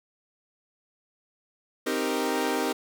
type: chord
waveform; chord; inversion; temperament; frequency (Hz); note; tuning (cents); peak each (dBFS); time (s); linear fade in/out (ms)
sawtooth; C minor seventh; none; equal; 261.6 / 311.1 / 392 / 466.2; C4 / Eb4 / G4 / Bb4; 0 / 0 / 0 / 0; -27; 1.86-2.73; 10
effects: none